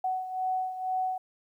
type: beating tone pair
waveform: sine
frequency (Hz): 746 / 748.1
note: F#5 / F#5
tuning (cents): +14 / +19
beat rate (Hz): 2.1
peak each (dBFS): -29 / -35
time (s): 0.04-1.18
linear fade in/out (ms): 5
effects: 11-bit